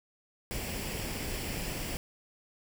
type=noise with comb filter; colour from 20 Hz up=pink; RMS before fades=-36 dBFS; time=0.51-1.97 s; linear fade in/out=0 ms; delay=0.39 ms; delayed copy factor=+0.5; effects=none